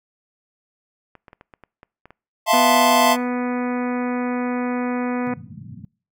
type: clicks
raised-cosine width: 0.5 ms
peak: -28 dBFS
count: 9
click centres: 1.153 / 1.282 / 1.331 / 1.411 / 1.538 / 1.637 / 1.831 / 2.056 / 2.106 s
type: chord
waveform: square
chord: F major seventh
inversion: third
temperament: equal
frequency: 659.3 / 698.5 / 880 / 1046.5 Hz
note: E5 / F5 / A5 / C6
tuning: 0 / 0 / 0 / 0 cents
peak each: -20 dBFS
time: 2.46-3.17 s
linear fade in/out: 50 ms
type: harmonic tone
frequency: 246.9 Hz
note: B3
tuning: in tune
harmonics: 1 / 2 / 3 / 4 / 5 / 6 / 7 / 8 / 9 / 10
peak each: -22 / -28 / -32 / -34 / -36 / -38 / -39 / -40 / -41 / -42 dBFS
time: 2.53-5.34 s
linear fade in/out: 5 ms
type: band-pass noise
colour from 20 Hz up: pink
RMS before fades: -38 dBFS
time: 5.27-5.85 s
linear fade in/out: 0 ms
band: 100 to 230 Hz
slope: 48 dB/octave
effects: noise-tail reverb RT60 0.4 s tail -25 dB re dry

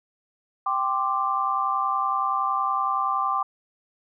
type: chord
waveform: sine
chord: G suspended fourth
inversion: none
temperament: just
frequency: 784 / 1045.3 / 1176 Hz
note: G5 / C6 / D6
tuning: 0 / -2 / +2 cents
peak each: -28 / -27 / -24 dBFS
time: 0.66-3.43 s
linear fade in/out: 5 ms
effects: none

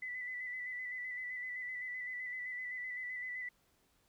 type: tone with vibrato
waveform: sine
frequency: 1994 Hz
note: B6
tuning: 16 cents sharp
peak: -39 dBFS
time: 0.02-3.49 s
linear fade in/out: 5 ms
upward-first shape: square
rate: 7.8 Hz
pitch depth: 25 cents each way
effects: pink hiss -73 dBFS RMS until 4.08 s

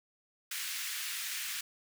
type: high-pass noise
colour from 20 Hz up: pink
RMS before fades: -38 dBFS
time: 0.51-1.61 s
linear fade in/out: 5 ms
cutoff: 1700 Hz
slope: 24 dB/octave
effects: none

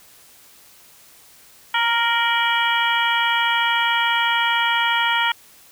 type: harmonic tone with a mistuned harmonic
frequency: 466.2 Hz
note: A#4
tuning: in tune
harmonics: 2 / 3 / 4 / 5 / 6 / 7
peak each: -21 / -23 / -24 / -25 / -26 / -26 dBFS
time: 1.74-5.32 s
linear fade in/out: 5 ms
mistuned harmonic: 6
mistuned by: +81 cents
effects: white hiss -49 dBFS RMS until 5.71 s

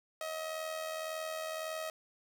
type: tone with amplitude modulation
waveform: sawtooth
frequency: 634 Hz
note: D#5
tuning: 32 cents sharp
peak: -31 dBFS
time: 0.21-1.9 s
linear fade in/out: 2 ms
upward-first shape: sine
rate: 81.8 Hz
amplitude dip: 50%
effects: none

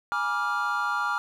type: chord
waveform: triangle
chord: G# diminished seventh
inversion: none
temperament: equal with one note detuned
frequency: 830.6 / 964.1 / 1174.7 / 1396.9 Hz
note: G#5 / B5 / D6 / F6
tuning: 0 / -42 / 0 / 0 cents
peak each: -31 / -31 / -28 / -26 dBFS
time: 0.12-1.18 s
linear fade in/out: 0 ms
effects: none

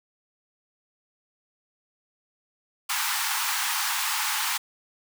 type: high-pass noise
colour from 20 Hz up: pink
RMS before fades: -27 dBFS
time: 2.89-4.58 s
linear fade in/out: 10 ms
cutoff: 810 Hz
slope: 96 dB/octave
effects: none

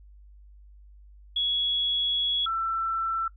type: tone pair in turn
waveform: sine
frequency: 3355 / 1337.6 Hz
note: G#7 / E6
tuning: +17 / +25 cents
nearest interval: octave + major third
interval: 1592 cents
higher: first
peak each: -23 / -25 dBFS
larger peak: first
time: 1.36-2.46 / 2.46-3.28 s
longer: first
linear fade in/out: 5 ms
effects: noise-tail reverb RT60 0.1 s tail -18 dB re dry + added 50 Hz sine -48 dBFS peak until 3.36 s

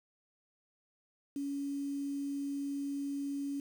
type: tone with quantisation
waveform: sine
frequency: 280.8 Hz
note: C#4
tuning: 22 cents sharp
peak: -34 dBFS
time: 1.36-3.6 s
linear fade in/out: 2 ms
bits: 9
effects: none

